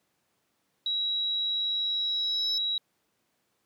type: tone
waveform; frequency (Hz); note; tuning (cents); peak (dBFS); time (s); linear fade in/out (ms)
sine; 3873; B7; -35; -26; 0.86-2.78; 2
type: tone with exponential growth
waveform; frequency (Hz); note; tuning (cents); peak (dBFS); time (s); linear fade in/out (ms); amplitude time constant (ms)
triangle; 5274; E8; 0; -29; 1.33-2.58; 1; 270
effects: pink hiss -74 dBFS RMS until 3.65 s + high-pass 150 Hz 12 dB/octave